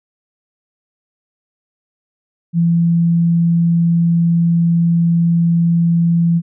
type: tone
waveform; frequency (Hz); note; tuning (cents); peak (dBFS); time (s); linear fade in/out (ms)
sine; 168.9; E3; +42; -10; 2.53-6.42; 50
effects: none